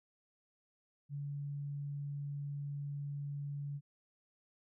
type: tone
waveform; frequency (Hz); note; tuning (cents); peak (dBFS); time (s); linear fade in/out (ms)
sine; 143; D3; -46; -38; 1.09-3.81; 50
effects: none